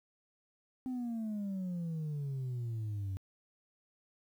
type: exponential sweep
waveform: sine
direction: down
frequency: 260.1 to 93.8 Hz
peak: -32 dBFS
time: 0.86-3.17 s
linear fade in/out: 0 ms
effects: tanh soft clip ceiling -34 dBFS + 11-bit